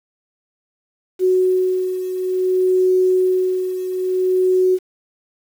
sine beating tone pair, 370 / 370.57 Hz, F#4 / F#4, 0 / +3 cents, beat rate 0.57 Hz, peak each -15 / -21 dBFS, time 1.19-4.79 s, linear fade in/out 50 ms, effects 7-bit

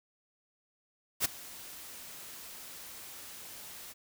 white noise with ADSR envelope, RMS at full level -26 dBFS, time 1.2-3.94 s, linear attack 49 ms, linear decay 12 ms, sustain -21 dB, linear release 27 ms, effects none

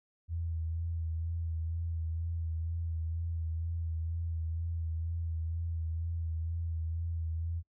sine tone with vibrato, 82.41 Hz, E2, in tune, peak -32 dBFS, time 0.28-7.63 s, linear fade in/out 50 ms, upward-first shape sine, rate 2.1 Hz, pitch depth 32 cents each way, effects noise-tail reverb RT60 0.1 s tail -25 dB re dry

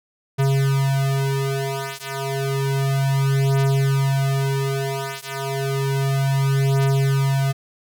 square beating tone pair, 136.3 / 136.61 Hz, C#3 / C#3, -29 / -25 cents, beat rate 0.31 Hz, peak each -22 dBFS, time 0.38-7.53 s, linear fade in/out 20 ms, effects none

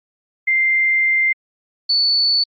sine tone pair in turn, 2093 / 4467 Hz, C7 / C#8, 0 / +12 cents, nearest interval octave + minor second, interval 1312 cents, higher second, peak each -13 / -13 dBFS, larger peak neither, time 0.47-1.33 / 1.89-2.44 s, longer first, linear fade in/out 10 ms, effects Opus 48 kbps

